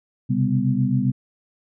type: tone cluster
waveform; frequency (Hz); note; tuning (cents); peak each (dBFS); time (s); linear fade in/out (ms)
sine; 127.4 / 134.9 / 199.2 / 249; C3 / C#3 / G3 / B3; -46 / -47 / +28 / +14; -23; 0.29-1.12; 20
effects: none